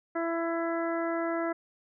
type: harmonic tone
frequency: 333.6 Hz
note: E4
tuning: 21 cents sharp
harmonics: 1 / 2 / 3 / 4 / 5 / 6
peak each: -31 / -32 / -40 / -37 / -41 / -43 dBFS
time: 0.15-1.53 s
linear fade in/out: 10 ms
effects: none